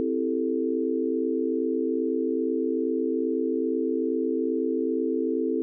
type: chord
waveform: sine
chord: A minor seventh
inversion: first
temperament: equal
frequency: 261.6 / 329.6 / 392 / 440 Hz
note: C4 / E4 / G4 / A4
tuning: 0 / 0 / 0 / 0 cents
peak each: -28 / -28 / -32 / -28 dBFS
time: 0-5.62 s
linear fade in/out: 0 ms
effects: none